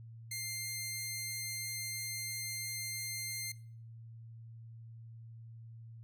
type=tone; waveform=10% pulse; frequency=2101 Hz; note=C7; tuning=7 cents sharp; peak=-29 dBFS; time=0.31-3.52 s; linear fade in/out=5 ms; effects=noise-tail reverb RT60 0.5 s tail -19 dB re dry + added 114 Hz sine -48 dBFS peak until 6.03 s